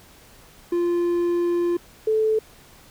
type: tone pair in turn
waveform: triangle / sine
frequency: 347.2 / 436.6 Hz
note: F4 / A4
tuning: -10 / -13 cents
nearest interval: major third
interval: 397 cents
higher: second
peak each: -17 dBFS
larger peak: neither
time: 0.72-1.77 / 2.07-2.39 s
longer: first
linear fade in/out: 5 ms
effects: pink hiss -50 dBFS RMS until 2.9 s